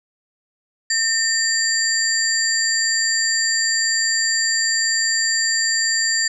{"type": "tone cluster", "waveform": "sine", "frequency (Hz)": [1815, 4701, 7320], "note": ["A#6", "D8", "A#8"], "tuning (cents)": [-47, 1, -32], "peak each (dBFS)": -21, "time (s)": [0.9, 6.28], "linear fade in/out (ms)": 5, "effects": []}